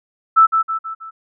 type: tone with echo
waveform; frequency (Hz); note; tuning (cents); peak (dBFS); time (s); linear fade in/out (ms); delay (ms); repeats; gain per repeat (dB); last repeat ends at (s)
sine; 1318.5; E6; 0; -6; 0.36-0.47; 20; 160; 4; -6; 1.11
effects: none